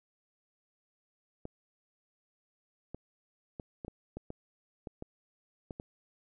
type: clicks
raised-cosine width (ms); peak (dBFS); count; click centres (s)
2; -27; 11; 1.454 / 2.946 / 3.598 / 3.848 / 3.881 / 4.17 / 4.304 / 4.872 / 5.024 / 5.708 / 5.799
effects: none